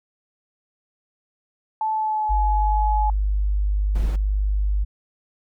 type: tone with pitch glide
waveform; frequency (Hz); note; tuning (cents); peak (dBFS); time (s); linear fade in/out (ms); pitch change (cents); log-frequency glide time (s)
sine; 872 to 848.6; A5 to G#5; -16 to +37; -20; 1.81-3.1; 2; -47; 1.92-2.41
type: tone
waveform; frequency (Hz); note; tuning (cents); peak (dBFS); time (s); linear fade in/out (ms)
sine; 50.4; G1; +49; -18; 2.29-4.85; 20
type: noise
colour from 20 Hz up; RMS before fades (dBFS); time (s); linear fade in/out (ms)
brown; -29; 3.95-4.16; 5
effects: none